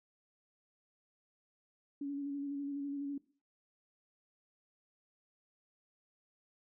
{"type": "tone with vibrato", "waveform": "sine", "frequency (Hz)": 282.2, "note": "C#4", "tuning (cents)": 31, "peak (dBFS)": -36, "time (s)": [2.01, 3.18], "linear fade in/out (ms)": 5, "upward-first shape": "square", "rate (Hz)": 12, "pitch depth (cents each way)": 21, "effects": ["noise-tail reverb RT60 0.4 s tail -19 dB re dry"]}